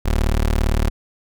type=tone; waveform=25% pulse; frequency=37.58 Hz; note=D1; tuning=41 cents sharp; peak=-12 dBFS; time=0.05-0.9 s; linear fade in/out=10 ms; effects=none